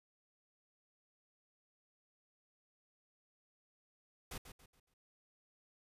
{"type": "noise with echo", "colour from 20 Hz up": "pink", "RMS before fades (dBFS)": -45, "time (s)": [4.31, 4.38], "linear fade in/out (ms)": 5, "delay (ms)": 140, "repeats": 4, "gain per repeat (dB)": -9, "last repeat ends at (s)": 4.94, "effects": ["resampled to 32000 Hz"]}